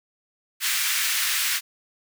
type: high-pass noise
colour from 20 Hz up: pink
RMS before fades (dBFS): -24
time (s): 0.6-1.61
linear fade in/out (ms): 50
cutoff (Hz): 1600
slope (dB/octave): 24
effects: none